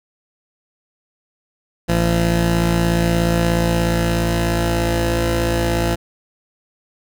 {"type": "tone pair together", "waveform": "15% pulse", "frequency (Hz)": [56.83, 170.3], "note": ["A#1", "F3"], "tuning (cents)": [-43, -43], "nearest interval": "octave + perfect fifth", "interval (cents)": 1900, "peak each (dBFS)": -12, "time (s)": [1.88, 5.96], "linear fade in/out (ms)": 20, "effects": []}